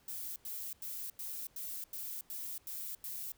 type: noise bursts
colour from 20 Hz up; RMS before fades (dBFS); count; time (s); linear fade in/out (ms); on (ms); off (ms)
violet; -42; 9; 0.08-3.32; 2; 280; 90
effects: pink hiss -68 dBFS RMS until 3.37 s